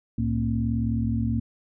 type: tone cluster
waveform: sine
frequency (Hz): 66.2 / 110.9 / 229.6 / 268.6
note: C2 / A2 / A#3 / C4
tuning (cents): +21 / +14 / -26 / +46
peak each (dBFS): -30 / -26 / -26 / -33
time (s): 0.18-1.4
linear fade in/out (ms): 5
effects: none